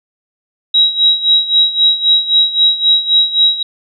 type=tone with tremolo; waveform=sine; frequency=3846 Hz; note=B7; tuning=47 cents flat; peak=-5 dBFS; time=0.74-3.63 s; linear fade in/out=5 ms; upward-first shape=sine; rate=3.8 Hz; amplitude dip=80%; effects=none